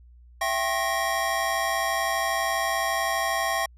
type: tone cluster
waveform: square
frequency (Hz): 667 / 779 / 1080 / 1868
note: E5 / G5 / C#6 / A#6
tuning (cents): +20 / -11 / -45 / +3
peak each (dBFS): -30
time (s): 0.41-3.66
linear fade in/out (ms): 5
effects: added 60 Hz sine -48 dBFS peak until 3.77 s + resampled to 32000 Hz